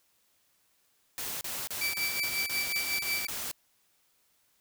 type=noise bursts; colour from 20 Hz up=white; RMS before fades=-36 dBFS; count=9; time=1.18-3.514 s; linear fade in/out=0 ms; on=230 ms; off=33 ms
type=tone with tremolo; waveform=30% pulse; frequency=2317 Hz; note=D7; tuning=24 cents flat; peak=-25 dBFS; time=1.81-3.27 s; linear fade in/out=5 ms; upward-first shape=triangle; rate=5.5 Hz; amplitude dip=70%
effects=white hiss -70 dBFS RMS until 4.6 s